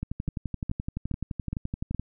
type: two click trains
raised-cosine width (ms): 5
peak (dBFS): -17 / -18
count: 5 / 24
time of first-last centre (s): 0.28-1.947 / 0.03-1.996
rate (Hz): 2.4 / 11.7
effects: none